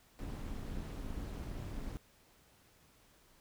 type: noise with amplitude modulation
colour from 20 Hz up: brown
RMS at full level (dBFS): -39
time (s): 0.19-1.97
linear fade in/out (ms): 0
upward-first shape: sine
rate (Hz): 244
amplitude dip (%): 65
effects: pink hiss -66 dBFS RMS until 3.4 s